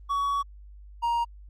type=tone pair in turn; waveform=triangle; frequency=1126 / 939.6 Hz; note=C#6 / A#5; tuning=+27 / +13 cents; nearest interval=minor third; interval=314 cents; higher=first; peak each=-22 / -21 dBFS; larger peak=second; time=0.09-0.43 / 1.02-1.25 s; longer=first; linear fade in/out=20 ms; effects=added 50 Hz sine -44 dBFS peak until 1.49 s + Opus 32 kbps